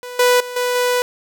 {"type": "tone with level steps", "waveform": "sawtooth", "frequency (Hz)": 493.9, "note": "B4", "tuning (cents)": 0, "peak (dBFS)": [-25, -7, -23, -13, -11], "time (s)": [0.03, 1.02], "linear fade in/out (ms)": 0, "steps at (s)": [0.19, 0.4, 0.56, 0.75], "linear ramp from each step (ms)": 5, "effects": []}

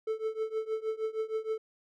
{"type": "tone with tremolo", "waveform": "triangle", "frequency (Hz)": 439.6, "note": "A4", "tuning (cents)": -2, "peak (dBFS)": -25, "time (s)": [0.07, 1.58], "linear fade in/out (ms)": 5, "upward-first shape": "triangle", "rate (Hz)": 6.4, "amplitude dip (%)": 95, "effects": []}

